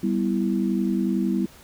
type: chord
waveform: sine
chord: E minor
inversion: first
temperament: equal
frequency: 196 / 246.9 / 329.6 Hz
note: G3 / B3 / E4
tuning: 0 / 0 / 0 cents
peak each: -23 / -26 / -26 dBFS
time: 0.03-1.46 s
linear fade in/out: 5 ms
effects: pink hiss -49 dBFS RMS until 1.63 s